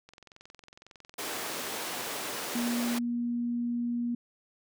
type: click train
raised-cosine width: 0.2 ms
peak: -33 dBFS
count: 36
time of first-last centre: 0.09-1.688 s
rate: 21.9 Hz
type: high-pass noise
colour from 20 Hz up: pink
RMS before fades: -36 dBFS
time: 1.18-2.99 s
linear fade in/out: 10 ms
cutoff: 340 Hz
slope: 12 dB/octave
type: tone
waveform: sine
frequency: 238.8 Hz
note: A#3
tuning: 42 cents sharp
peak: -28 dBFS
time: 2.55-4.15 s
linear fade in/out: 5 ms
effects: none